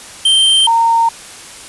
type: tone pair in turn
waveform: square / sine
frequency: 3136 / 919 Hz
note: G7 / A#5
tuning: 0 / -25 cents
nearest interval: octave + major sixth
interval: 2125 cents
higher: first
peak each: -8 dBFS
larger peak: neither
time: 0.25-0.67 / 0.67-1.09 s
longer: neither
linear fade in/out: 5 ms
effects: white hiss -33 dBFS RMS until 1.68 s + resampled to 24000 Hz